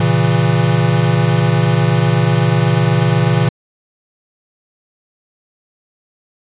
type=chord; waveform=square; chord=A# diminished; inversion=none; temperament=equal with one note detuned; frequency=116.54 / 136.68 / 164.81 Hz; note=A#2 / C#3 / E3; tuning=0 / -24 / 0 cents; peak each=-16 dBFS; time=0-3.49 s; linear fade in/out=5 ms; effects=resampled to 8000 Hz